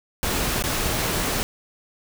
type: noise with dropouts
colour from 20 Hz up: pink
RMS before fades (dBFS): -24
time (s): 0.23-1.43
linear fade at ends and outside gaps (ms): 0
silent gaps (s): 0.624-0.639
effects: none